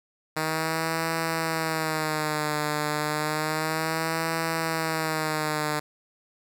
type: tone with vibrato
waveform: 5% pulse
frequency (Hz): 156.6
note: D#3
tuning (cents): +11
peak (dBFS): -14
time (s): 0.36-5.8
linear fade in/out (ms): 10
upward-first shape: sine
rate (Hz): 0.31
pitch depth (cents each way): 74
effects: none